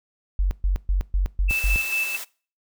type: tone bursts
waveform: sine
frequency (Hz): 46.93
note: F#1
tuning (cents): +25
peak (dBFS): -17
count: 6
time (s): 0.39-1.76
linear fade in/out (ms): 0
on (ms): 120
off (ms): 130
type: tone with tremolo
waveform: sine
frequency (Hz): 2637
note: E7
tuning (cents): 0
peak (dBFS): -21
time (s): 1.48-2.17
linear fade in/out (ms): 20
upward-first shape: square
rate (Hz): 4.5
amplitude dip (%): 50
type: high-pass noise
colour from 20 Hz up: white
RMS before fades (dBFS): -34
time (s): 1.49-2.25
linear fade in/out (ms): 20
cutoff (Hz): 420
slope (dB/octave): 12
effects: noise-tail reverb RT60 0.4 s tail -23 dB re dry